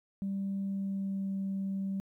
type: tone with pitch glide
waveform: sine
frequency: 196 to 194.2 Hz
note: G3 to G3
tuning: 0 to -16 cents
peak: -30 dBFS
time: 0.22-2 s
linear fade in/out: 0 ms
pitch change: -16 cents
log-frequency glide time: 0.67-1.35 s
effects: tanh soft clip ceiling -28 dBFS + 12-bit

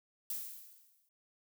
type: noise with exponential decay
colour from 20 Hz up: violet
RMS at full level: -37 dBFS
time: 0.3-1.09 s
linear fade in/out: 2 ms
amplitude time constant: 170 ms
effects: none

